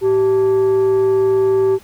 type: tone with frequency modulation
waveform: sine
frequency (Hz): 386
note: G4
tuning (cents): -27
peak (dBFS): -9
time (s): 0.01-1.79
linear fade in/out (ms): 50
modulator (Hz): 496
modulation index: 0.22
effects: tanh soft clip ceiling -10 dBFS + pink hiss -46 dBFS RMS until 1.83 s